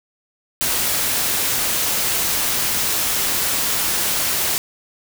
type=noise; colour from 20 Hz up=white; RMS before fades=-20 dBFS; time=0.61-4.58 s; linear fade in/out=0 ms; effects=none